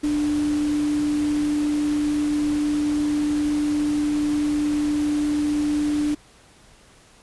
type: tone in noise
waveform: sine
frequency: 296.3 Hz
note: D4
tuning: 15 cents sharp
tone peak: -19 dBFS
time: 0.03-6.15 s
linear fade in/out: 10 ms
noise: pink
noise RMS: -36 dBFS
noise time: 0.03-6.15 s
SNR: +14 dB
effects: pink hiss -52 dBFS RMS until 7.22 s + resampled to 24000 Hz